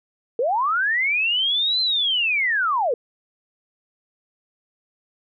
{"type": "linear two-way sweep", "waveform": "sine", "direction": "up then down", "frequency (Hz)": [440, 4127, 440], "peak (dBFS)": -18, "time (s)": [0.39, 2.94], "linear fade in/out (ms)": 2, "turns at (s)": 1.81, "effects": []}